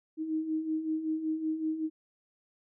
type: beating tone pair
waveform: sine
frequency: 311.1 / 316.4 Hz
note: D#4 / D#4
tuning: 0 / +29 cents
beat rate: 5.3 Hz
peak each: -37 / -30 dBFS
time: 0.17-1.9 s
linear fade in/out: 50 ms
effects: none